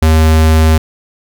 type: tone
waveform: square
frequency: 79.3 Hz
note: D#2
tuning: 33 cents sharp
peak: -6 dBFS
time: 0.02-0.78 s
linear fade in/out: 5 ms
effects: none